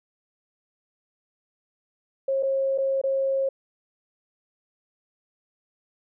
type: tone with dropouts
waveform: sine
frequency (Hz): 540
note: C#5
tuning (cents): -45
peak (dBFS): -21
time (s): 2.28-3.49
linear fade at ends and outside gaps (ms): 5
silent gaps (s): 2.427-2.431 / 2.778-2.783 / 3.015-3.037
effects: none